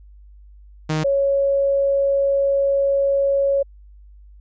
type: tone pair in turn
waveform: sawtooth / sine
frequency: 155.56 / 554.4 Hz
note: D#3 / C#5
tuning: 0 / 0 cents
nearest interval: octave + minor seventh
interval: 2200 cents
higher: second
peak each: -15 dBFS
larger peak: neither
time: 0.89-1.04 / 1.04-3.63 s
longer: second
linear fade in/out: 10 ms
effects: added 50 Hz sine -42 dBFS peak until 4.4 s + resampled to 16000 Hz